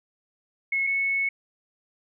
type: tone pair in turn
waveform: sine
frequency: 2183 / 2203 Hz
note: C#7 / C#7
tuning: -27 / -11 cents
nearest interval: unison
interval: 16 cents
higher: second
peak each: -22 dBFS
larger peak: neither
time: 0.72-0.87 / 0.87-1.29 s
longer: second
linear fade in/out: 5 ms
effects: none